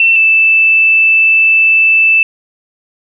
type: tone pair in turn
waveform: sine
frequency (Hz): 2689 / 2641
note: E7 / E7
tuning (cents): +34 / +3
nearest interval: unison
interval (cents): 31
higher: first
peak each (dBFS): -5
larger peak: neither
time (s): 0-0.16 / 0.16-2.23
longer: second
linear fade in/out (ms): 2
effects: none